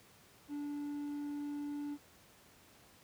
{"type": "tone", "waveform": "triangle", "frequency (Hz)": 290.6, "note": "D4", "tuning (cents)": -18, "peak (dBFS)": -36, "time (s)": [0.48, 1.98], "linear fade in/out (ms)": 50, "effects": ["pink hiss -62 dBFS RMS until 3.03 s", "high-pass 80 Hz 12 dB/octave"]}